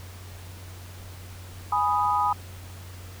sine chord, G# minor, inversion none, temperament equal, 830.6 / 987.8 / 1244.5 Hz, G#5 / B5 / D#6, 0 / 0 / 0 cents, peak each -25 dBFS, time 1.72-2.33 s, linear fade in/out 5 ms, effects added 91 Hz sine -40 dBFS peak until 3.2 s + pink hiss -47 dBFS RMS until 3.2 s

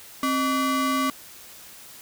square ring-modulated tone, 441.3 Hz, A4, 5 cents sharp, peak -19 dBFS, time 0.23-1.1 s, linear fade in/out 2 ms, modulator 706 Hz, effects white hiss -45 dBFS RMS until 2.01 s

